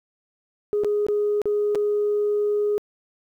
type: tone with dropouts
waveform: sine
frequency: 415.3 Hz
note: G#4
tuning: in tune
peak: -18 dBFS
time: 0.73-2.78 s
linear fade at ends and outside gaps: 0 ms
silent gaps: 0.836-0.846 / 1.066-1.085 / 1.417-1.456 / 1.749-1.755 s
effects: tanh soft clip ceiling -15 dBFS + 10-bit